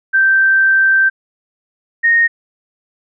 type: tone pair in turn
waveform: sine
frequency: 1562 / 1855.4 Hz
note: G6 / A#6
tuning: -7 / -9 cents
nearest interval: minor third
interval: 298 cents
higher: second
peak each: -8 dBFS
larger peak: neither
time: 0.13-1.1 / 2.03-2.28 s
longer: first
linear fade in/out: 20 ms
effects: none